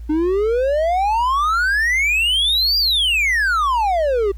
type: exponential two-way sweep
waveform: triangle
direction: up then down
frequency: 297.7 to 4855 to 380.1 Hz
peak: -13 dBFS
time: 0.09-4.32 s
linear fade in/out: 10 ms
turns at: 2.78 s
effects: added 57 Hz sine -29 dBFS peak until 4.37 s + pink hiss -58 dBFS RMS until 4.37 s